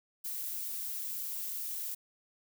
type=noise; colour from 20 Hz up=violet; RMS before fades=-38 dBFS; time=0.24-1.95 s; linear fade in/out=10 ms; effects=none